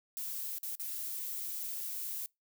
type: noise with dropouts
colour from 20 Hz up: violet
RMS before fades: -39 dBFS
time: 0.17-2.26 s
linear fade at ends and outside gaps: 0 ms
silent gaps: 0.584-0.631 / 0.753-0.797 s
effects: noise-tail reverb RT60 0.2 s tail -25 dB re dry